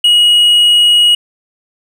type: tone with hard clipping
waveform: sine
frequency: 2900 Hz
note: F#7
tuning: 35 cents flat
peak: -6 dBFS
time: 0.04-1.15 s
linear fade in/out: 5 ms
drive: 3 dB
effects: none